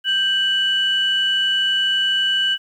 sine tone pair together, 1568 / 2960 Hz, G6 / F#7, 0 / 0 cents, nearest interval major seventh, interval 1100 cents, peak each -21 / -16 dBFS, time 0.04-2.58 s, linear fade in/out 50 ms, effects tanh soft clip ceiling -10 dBFS + 9-bit

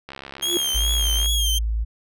click train, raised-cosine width 0.3 ms, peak -19 dBFS, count 81, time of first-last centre 0.09-1.26 s, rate 68.4 Hz
sine tone with exponential growth, 349.2 Hz, F4, in tune, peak -17 dBFS, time 0.39-0.57 s, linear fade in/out 0 ms, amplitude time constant 39 ms
sawtooth tone with vibrato, 3223 Hz, G7, 47 cents sharp, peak -18 dBFS, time 0.42-1.59 s, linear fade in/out 10 ms, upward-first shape triangle, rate 2.5 Hz, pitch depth 74 cents each way
sine tone, 55 Hz, A1, in tune, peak -20 dBFS, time 0.74-1.85 s, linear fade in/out 20 ms
effects none

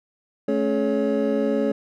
triangle tone cluster, 216.7 / 275.7 / 426.6 / 558 Hz, A3 / C#4 / G#4 / C#5, -26 / -9 / +46 / +11 cents, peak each -23 dBFS, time 0.48-1.72 s, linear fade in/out 5 ms, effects none

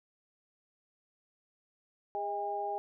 sine tone cluster, 407.8 / 632 / 809 Hz, G#4 / D#5 / G#5, -32 / +27 / -46 cents, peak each -39 / -40 / -34 dBFS, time 2.15-2.78 s, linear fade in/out 0 ms, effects none

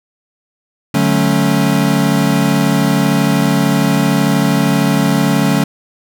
square chord, D major seventh, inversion none, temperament equal with one note detuned, 146.83 / 185 / 218 / 277.2 Hz, D3 / F#3 / A3 / C#4, 0 / 0 / -16 / 0 cents, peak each -17 dBFS, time 0.94-5.64 s, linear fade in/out 5 ms, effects none

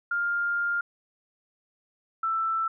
sine tone pair in turn, 1403 / 1328.4 Hz, F6 / E6, +8 / +13 cents, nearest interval minor second, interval 95 cents, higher first, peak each -24 dBFS, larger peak neither, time 0.11-0.81 / 2.23-2.68 s, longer first, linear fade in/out 5 ms, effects none

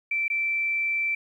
sine tone with dropouts, 2335 Hz, D7, 11 cents flat, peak -23 dBFS, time 0.11-1.15 s, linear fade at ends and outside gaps 5 ms, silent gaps 0.281-0.3 s, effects 10-bit

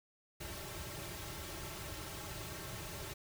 pink noise with comb filter, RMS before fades -45 dBFS, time 0.4-3.14 s, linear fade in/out 10 ms, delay 4.1 ms, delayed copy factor -1, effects none

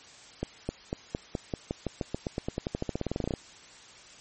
accelerating click train, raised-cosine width 2 ms, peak -16 dBFS, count 28, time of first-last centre 0.43-3.338 s, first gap 260 ms, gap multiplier 0.92, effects white hiss -51 dBFS RMS until 4.2 s + MP3 32 kbps

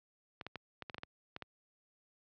clicks, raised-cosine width 0.3 ms, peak -26 dBFS, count 10, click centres 0.412 / 0.466 / 0.557 / 0.823 / 0.898 / 0.945 / 0.982 / 1.034 / 1.364 / 1.423 s, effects high-pass 80 Hz 12 dB/octave + low-pass 5000 Hz 12 dB/octave

